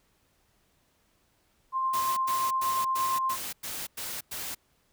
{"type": "tone with tremolo", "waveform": "sine", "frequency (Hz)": 1052, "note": "C6", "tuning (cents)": 9, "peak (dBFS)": -24, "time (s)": [1.72, 3.37], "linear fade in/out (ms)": 50, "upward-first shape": "sine", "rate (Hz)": 8.6, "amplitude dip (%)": 25}
{"type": "noise bursts", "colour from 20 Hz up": "white", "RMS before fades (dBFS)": -36, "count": 8, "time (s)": [1.93, 4.55], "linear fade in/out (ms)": 10, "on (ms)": 240, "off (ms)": 100}
{"effects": ["pink hiss -69 dBFS RMS until 4.92 s"]}